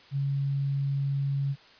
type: tone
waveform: sine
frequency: 139 Hz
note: C#3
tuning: 5 cents sharp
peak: -25 dBFS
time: 0.11-1.56 s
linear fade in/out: 50 ms
effects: white hiss -54 dBFS RMS until 1.79 s + resampled to 11025 Hz